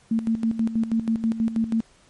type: tone with tremolo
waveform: sine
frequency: 225.5 Hz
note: A3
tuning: 43 cents sharp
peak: -18 dBFS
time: 0.11-1.81 s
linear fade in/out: 5 ms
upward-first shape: square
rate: 6.2 Hz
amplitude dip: 70%
effects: pink hiss -57 dBFS RMS until 2.09 s + MP3 48 kbps